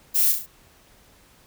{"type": "noise with echo", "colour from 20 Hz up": "violet", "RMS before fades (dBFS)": -20, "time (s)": [0.14, 0.33], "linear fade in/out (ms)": 20, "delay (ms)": 34, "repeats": 4, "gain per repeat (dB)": -5, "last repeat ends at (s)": 0.466, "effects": ["pink hiss -55 dBFS RMS until 1.46 s"]}